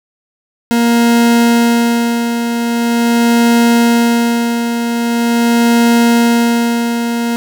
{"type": "tone with tremolo", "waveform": "40% pulse", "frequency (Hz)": 234.6, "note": "A#3", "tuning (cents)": 11, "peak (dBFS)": -6, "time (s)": [0.71, 7.36], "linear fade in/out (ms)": 0, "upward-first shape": "sine", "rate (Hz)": 0.43, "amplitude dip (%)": 55, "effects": []}